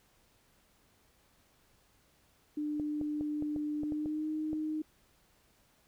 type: tone with pitch glide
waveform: sine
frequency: 298.9 to 309.4 Hz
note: D4 to D#4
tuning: +31 to -10 cents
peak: -32 dBFS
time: 2.57-4.82 s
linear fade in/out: 5 ms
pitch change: +59 cents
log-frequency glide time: 3.84-4.28 s
type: clicks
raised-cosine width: 2 ms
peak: -29 dBFS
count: 9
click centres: 2.798 / 3.013 / 3.21 / 3.424 / 3.562 / 3.834 / 3.922 / 4.059 / 4.531 s
effects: pink hiss -68 dBFS RMS until 5.87 s